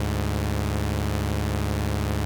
sawtooth tone pair together, 73.3 / 103.66 Hz, D2 / G#2, -3 / -3 cents, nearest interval tritone, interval 600 cents, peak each -22 dBFS, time 0-2.25 s, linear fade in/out 0 ms, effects none

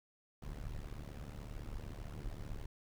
brown noise with amplitude modulation, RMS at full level -41 dBFS, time 0.42-2.66 s, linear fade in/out 5 ms, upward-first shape sine, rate 73.5 Hz, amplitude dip 90%, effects none

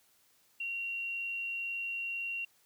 sine tone, 2751 Hz, F7, 27 cents flat, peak -34 dBFS, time 0.6-2.45 s, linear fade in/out 5 ms, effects white hiss -68 dBFS RMS until 2.65 s + high-pass 60 Hz 12 dB/octave

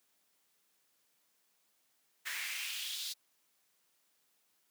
pink noise with high-pass filter sweep, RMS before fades -40 dBFS, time 2.25-3.14 s, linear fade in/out 20 ms, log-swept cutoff 1700 to 4200 Hz, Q 2.9, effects white hiss -75 dBFS RMS until 4.7 s + high-pass 150 Hz 12 dB/octave

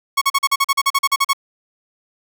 sawtooth tone bursts, 1104 Hz, C#6, 7 cents flat, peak -9 dBFS, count 14, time 0.17-1.333 s, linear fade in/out 10 ms, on 45 ms, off 41 ms, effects none

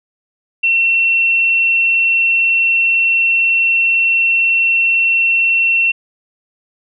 sine tone, 2711 Hz, E7, 48 cents sharp, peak -10 dBFS, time 0.63-5.92 s, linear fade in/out 10 ms, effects none

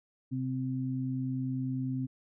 sine tone pair together, 130 / 260 Hz, C3 / C4, -11 / -11 cents, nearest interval octave, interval 1200 cents, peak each -33 / -33 dBFS, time 0.31-2.07 s, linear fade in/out 20 ms, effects none

